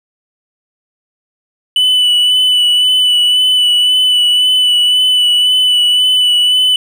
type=tone with vibrato; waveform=triangle; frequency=2981 Hz; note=F#7; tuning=12 cents sharp; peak=-6 dBFS; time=1.76-6.76 s; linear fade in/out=2 ms; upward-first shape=sine; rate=1.9 Hz; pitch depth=20 cents each way; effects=none